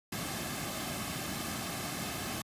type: noise with comb filter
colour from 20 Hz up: pink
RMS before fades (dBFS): -37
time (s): 0.12-2.42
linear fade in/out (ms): 5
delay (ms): 2.1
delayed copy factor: -0.55
effects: high-pass 80 Hz 12 dB/octave + resampled to 32000 Hz